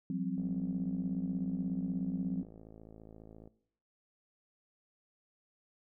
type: chord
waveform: sine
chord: F suspended second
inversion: none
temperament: equal with one note detuned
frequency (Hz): 174.61 / 191.19 / 261.6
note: F3 / G3 / C4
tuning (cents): 0 / -43 / 0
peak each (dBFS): -37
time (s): 0.1-2.43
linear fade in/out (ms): 2
type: click train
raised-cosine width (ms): 2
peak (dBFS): -39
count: 170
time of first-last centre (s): 0.38-3.475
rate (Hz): 54.6
effects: noise-tail reverb RT60 0.7 s tail -19 dB re dry